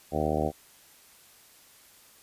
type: harmonic tone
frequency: 76.6 Hz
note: D#2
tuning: 27 cents flat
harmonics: 1 / 2 / 3 / 4 / 5 / 6 / 7 / 8 / 9 / 10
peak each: -34 / -34 / -34 / -34 / -34 / -34 / -34 / -34 / -34 / -34 dBFS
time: 0.11-0.52 s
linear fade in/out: 50 ms
effects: white hiss -56 dBFS RMS until 2.22 s + resampled to 32000 Hz